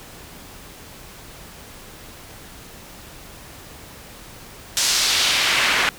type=noise with band-pass filter sweep; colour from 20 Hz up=pink; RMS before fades=-19 dBFS; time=4.77-5.89 s; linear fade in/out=0 ms; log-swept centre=6000 to 1900 Hz; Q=1.2; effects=pink hiss -41 dBFS RMS until 5.98 s